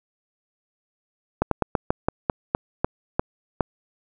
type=slowing click train; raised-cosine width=1 ms; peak=-5 dBFS; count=11; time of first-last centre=1.42-3.607 s; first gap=93 ms; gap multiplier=1.18; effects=none